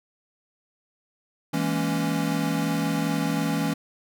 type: chord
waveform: square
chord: A# half-diminished seventh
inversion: second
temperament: equal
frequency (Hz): 164.81 / 207.7 / 233.1 / 277.2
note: E3 / G#3 / A#3 / C#4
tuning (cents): 0 / 0 / 0 / 0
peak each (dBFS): -28 / -31 / -33 / -28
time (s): 1.53-3.74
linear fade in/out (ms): 10
effects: none